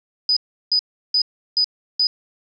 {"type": "tone bursts", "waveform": "sine", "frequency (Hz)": 4978, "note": "D#8", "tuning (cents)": 0, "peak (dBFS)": -14, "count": 5, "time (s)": [0.29, 2.07], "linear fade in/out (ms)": 2, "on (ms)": 76, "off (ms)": 350, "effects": []}